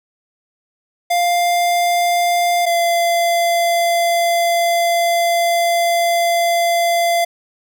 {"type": "tone pair in turn", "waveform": "square", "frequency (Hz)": [698.5, 685.7], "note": ["F5", "F5"], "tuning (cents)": [0, -32], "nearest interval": "unison", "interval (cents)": 32, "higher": "first", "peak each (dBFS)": -14, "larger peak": "neither", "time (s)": [[1.1, 2.66], [2.66, 7.25]], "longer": "second", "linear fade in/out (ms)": 10, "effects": []}